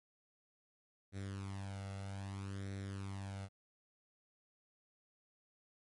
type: tone with flanger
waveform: sawtooth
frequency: 98 Hz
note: G2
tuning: in tune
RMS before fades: -44 dBFS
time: 1.12-3.49 s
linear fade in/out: 50 ms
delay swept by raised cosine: 0.51 to 1.48 ms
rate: 0.62 Hz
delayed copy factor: +0.7
effects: MP3 48 kbps